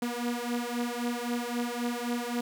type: beating tone pair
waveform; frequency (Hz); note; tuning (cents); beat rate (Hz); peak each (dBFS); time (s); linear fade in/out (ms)
sawtooth; 238.4 / 242.2; A#3 / B3; +39 / -34; 3.8; -29; 0.02-2.41; 5
effects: 9-bit